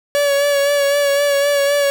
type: tone with vibrato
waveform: 45% pulse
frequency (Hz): 568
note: C#5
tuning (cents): +42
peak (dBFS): -13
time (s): 0.15-1.9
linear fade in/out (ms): 0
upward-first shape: sine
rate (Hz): 3.9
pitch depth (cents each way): 29
effects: none